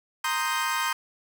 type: chord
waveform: 30% pulse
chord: C minor seventh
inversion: third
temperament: equal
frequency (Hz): 932.3 / 1046.5 / 1244.5 / 1568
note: Bb5 / C6 / Eb6 / G6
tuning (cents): 0 / 0 / 0 / 0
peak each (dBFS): -28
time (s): 0.24-0.93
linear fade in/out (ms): 5
effects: none